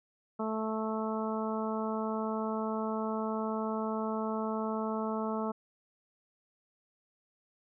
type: harmonic tone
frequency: 219.2 Hz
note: A3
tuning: 6 cents flat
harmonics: 1 / 2 / 3 / 4 / 5 / 6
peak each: -34 / -37 / -39 / -40 / -41 / -42 dBFS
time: 0.39-5.52 s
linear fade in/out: 10 ms
effects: none